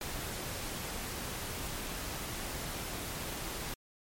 pink noise, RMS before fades -39 dBFS, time 0.01-3.74 s, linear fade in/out 2 ms, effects MP3 64 kbps

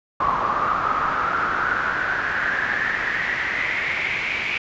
brown noise with band-pass filter sweep, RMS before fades -23 dBFS, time 0.2-4.58 s, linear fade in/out 5 ms, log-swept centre 1100 to 2400 Hz, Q 7.3, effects resampled to 16000 Hz

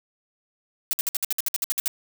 blue noise bursts, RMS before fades -24 dBFS, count 13, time 0.91-1.879 s, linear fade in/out 0 ms, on 21 ms, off 58 ms, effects none

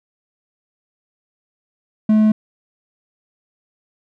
triangle tone, 215.5 Hz, A3, 36 cents flat, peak -8 dBFS, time 2.09-2.32 s, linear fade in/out 5 ms, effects none

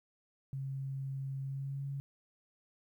sine tone with pitch glide, 135.5 to 138.83 Hz, C#3 to C#3, -39 to +3 cents, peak -36 dBFS, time 0.53-2 s, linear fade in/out 0 ms, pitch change +42 cents, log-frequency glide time 1.43-1.84 s, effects 12-bit

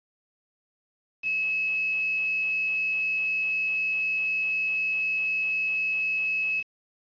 sine tone with quantisation, 2584 Hz, E7, 35 cents flat, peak -24 dBFS, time 1.22-6.64 s, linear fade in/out 50 ms, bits 6, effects resampled to 11025 Hz

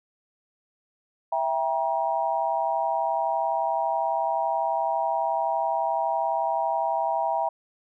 sine chord, E diminished, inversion none, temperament just, 659.3 / 791.1 / 949.3 Hz, E5 / G5 / Bb5, 0 / +16 / +31 cents, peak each -27 dBFS, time 1.32-7.49 s, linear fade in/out 5 ms, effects none

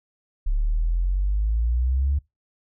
sine exponential sweep, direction up, 34.65 to 72.3 Hz, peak -18 dBFS, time 0.46-2.19 s, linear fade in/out 10 ms, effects noise-tail reverb RT60 0.2 s tail -24 dB re dry + tanh soft clip ceiling -14 dBFS

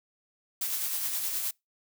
blue noise with tremolo, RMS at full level -30 dBFS, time 0.61-1.51 s, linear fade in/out 5 ms, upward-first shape sine, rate 9.6 Hz, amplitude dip 35%, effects noise-tail reverb RT60 0.2 s tail -26 dB re dry

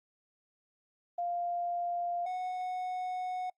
sine / triangle tone pair in turn, 698.5 / 734.4 Hz, F5 / F#5, 0 / -13 cents, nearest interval minor second, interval 87 cents, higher second, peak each -31 / -31 dBFS, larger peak neither, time 1.18-2.26 / 2.26-3.5 s, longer second, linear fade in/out 5 ms, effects noise-tail reverb RT60 0.1 s tail -24 dB re dry + Opus 32 kbps

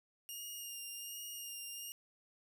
10% pulse tone with vibrato, 2828 Hz, F7, 21 cents sharp, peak -36 dBFS, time 0.29-1.92 s, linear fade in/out 0 ms, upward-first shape sine, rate 1.3 Hz, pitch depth 20 cents each way, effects none

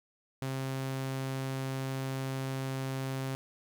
sawtooth tone, 133.3 Hz, C3, 33 cents sharp, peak -29 dBFS, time 0.42-3.35 s, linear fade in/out 0 ms, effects 11-bit

